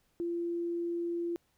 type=tone; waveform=sine; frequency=342.5 Hz; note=F4; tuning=34 cents flat; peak=-31 dBFS; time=0.2-1.36 s; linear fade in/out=0 ms; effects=pink hiss -73 dBFS RMS until 1.57 s